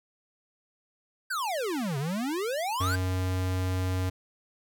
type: exponential two-way sweep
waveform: square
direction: down then up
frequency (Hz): 1614 to 130.81 to 1614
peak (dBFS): -29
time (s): 1.3-2.96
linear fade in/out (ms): 10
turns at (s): 1.98
type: tone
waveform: square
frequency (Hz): 92.5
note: F#2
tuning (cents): 0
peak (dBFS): -27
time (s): 2.8-4.1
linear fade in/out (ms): 10
effects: none